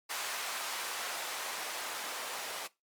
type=noise with band-pass filter sweep; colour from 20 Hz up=blue; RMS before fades=-39 dBFS; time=0.09-2.68 s; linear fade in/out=20 ms; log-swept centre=960 to 630 Hz; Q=0.86; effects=noise-tail reverb RT60 0.2 s tail -19 dB re dry + Opus 48 kbps